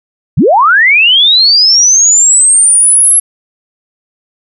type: linear sweep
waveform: sine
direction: up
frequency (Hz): 91.3 to 11175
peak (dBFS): -3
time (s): 0.37-3.2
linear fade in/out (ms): 10
effects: none